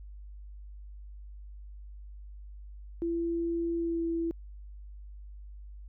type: tone with pitch glide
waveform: sine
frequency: 337 to 332.9 Hz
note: E4 to E4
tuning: +38 to +17 cents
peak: -28 dBFS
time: 3.02-4.31 s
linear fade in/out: 0 ms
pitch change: -21 cents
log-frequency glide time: 3.76-4.03 s
effects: added 50 Hz sine -43 dBFS peak until 5.88 s